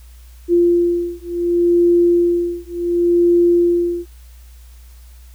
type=beating tone pair; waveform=sine; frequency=346.3 / 346.99 Hz; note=F4 / F4; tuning=-15 / -11 cents; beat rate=0.69 Hz; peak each=-15 dBFS; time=0.48-4.06 s; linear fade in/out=50 ms; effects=added 60 Hz sine -38 dBFS peak until 5.34 s + white hiss -52 dBFS RMS until 5.34 s